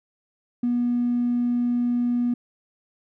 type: tone with tanh clipping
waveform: triangle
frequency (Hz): 242.1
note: B3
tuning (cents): -34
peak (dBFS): -19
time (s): 0.63-2.34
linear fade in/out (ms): 5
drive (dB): 1
effects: none